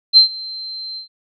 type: tone with ADSR envelope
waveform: sine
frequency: 4120 Hz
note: C8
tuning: 28 cents flat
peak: -3 dBFS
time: 0.13-1.08 s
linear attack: 40 ms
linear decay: 110 ms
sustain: -23 dB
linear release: 110 ms
effects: none